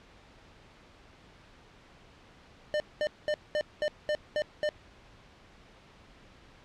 square tone bursts, 601 Hz, D5, 40 cents sharp, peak -27 dBFS, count 8, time 2.74-4.69 s, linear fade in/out 0 ms, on 60 ms, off 210 ms, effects pink hiss -56 dBFS RMS until 6.64 s + low-pass 4000 Hz 12 dB/octave

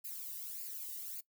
violet noise with flanger, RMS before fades -44 dBFS, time 0.04-1.21 s, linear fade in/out 10 ms, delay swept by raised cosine 0.42 to 1.07 ms, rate 1.7 Hz, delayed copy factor +0.8, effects noise-tail reverb RT60 0.1 s tail -19 dB re dry

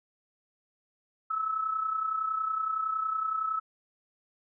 sine tone with amplitude modulation, 1300 Hz, E6, 24 cents flat, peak -25 dBFS, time 1.3-3.6 s, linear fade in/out 10 ms, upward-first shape sine, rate 30.8 Hz, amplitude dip 60%, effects none

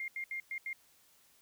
sine tone bursts at uneven times, 2118 Hz, C7, 21 cents sharp, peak -36 dBFS, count 5, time 0-0.08 / 0.16-0.24 / 0.31-0.4 / 0.51-0.58 / 0.66-0.73 s, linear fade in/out 2 ms, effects white hiss -66 dBFS RMS until 1.41 s

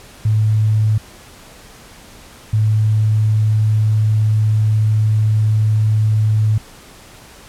sine tone pair in turn, 108 / 108 Hz, A2 / A2, -32 / -32 cents, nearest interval unison, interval 0 cents, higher neither, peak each -11 dBFS, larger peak neither, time 0.25-0.98 / 2.53-6.58 s, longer second, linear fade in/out 5 ms, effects pink hiss -41 dBFS RMS until 7.48 s + low-pass 12000 Hz 12 dB/octave

